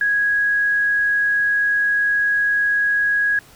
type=tone; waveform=sine; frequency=1658 Hz; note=G#6; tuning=3 cents flat; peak=-15 dBFS; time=0.01-3.39 s; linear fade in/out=2 ms; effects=pink hiss -47 dBFS RMS until 3.55 s